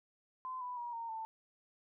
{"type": "tone with pitch steps", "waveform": "sine", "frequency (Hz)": [1027, 990.9, 956, 922.4, 889.9], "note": ["C6", "B5", "A#5", "A#5", "A5"], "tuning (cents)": [-33, 5, 43, -19, 19], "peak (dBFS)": -39, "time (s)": [0.45, 1.25], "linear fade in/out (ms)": 0, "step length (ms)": 160, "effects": []}